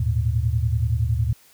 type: tone cluster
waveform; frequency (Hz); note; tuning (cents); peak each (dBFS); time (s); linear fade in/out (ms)
sine; 76.6 / 106.6 / 117.3; D#2 / G#2 / A#2; -27 / +46 / +11; -23; 0-1.33; 5
effects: white hiss -54 dBFS RMS until 1.53 s